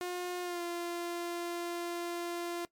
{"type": "tone with pitch glide", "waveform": "sawtooth", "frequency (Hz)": [357.4, 345.4], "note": ["F4", "F4"], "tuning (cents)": [40, -19], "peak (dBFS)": -31, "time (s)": [0.01, 2.65], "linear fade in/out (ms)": 0, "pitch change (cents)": -59, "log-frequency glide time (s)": [0.42, 0.62], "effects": ["noise-tail reverb RT60 0.1 s tail -19 dB re dry", "MP3 96 kbps"]}